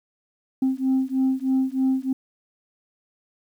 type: beating tone pair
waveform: sine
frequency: 261.6 / 264.8 Hz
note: C4 / C4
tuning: 0 / +21 cents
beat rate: 3.2 Hz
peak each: -21 dBFS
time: 0.62-2.13 s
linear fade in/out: 5 ms
effects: tanh soft clip ceiling -15 dBFS + 9-bit